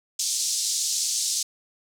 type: band-pass noise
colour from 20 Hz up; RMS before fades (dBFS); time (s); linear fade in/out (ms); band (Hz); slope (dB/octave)
white; -26; 0.19-1.43; 5; 4400 to 7900; 24
effects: none